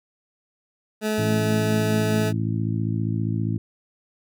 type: tone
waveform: 20% pulse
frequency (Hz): 215.2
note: A3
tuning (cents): -38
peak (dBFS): -17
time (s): 1.01-2.33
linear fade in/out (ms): 50
type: harmonic tone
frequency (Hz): 55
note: A1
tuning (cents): 0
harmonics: 2 / 3 / 4 / 5 / 6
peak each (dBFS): -24 / -28 / -30 / -32 / -34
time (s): 1.18-3.58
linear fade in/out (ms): 5
effects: none